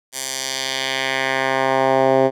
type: tone with band-pass filter sweep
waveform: 10% pulse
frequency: 133 Hz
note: C3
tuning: 29 cents sharp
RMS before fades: -19 dBFS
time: 0.12-2.31 s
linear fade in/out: 50 ms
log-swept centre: 8500 to 490 Hz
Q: 1.2
effects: none